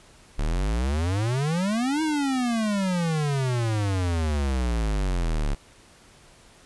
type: exponential two-way sweep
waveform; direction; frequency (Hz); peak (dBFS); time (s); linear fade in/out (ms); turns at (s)
square; up then down; 34.65 to 320 to 34.65; -23; 0.38-5.55; 10; 2.02
effects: pink hiss -53 dBFS RMS until 6.65 s + resampled to 24000 Hz